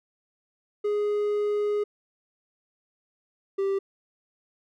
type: tone pair in turn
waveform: triangle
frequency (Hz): 415.3 / 391.8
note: G#4 / G4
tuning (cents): 0 / -1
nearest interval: minor second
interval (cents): 101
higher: first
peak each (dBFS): -21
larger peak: neither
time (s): 0.84-1.84 / 3.58-3.79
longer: first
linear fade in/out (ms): 10
effects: none